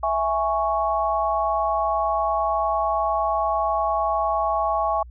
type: chord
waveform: sine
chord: C# minor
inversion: first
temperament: equal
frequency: 659.3 / 830.6 / 1108.7 Hz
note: E5 / G#5 / C#6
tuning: 0 / 0 / 0 cents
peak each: -24 dBFS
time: 0.03-5.03 s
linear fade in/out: 5 ms
effects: added 60 Hz sine -39 dBFS peak until 5.1 s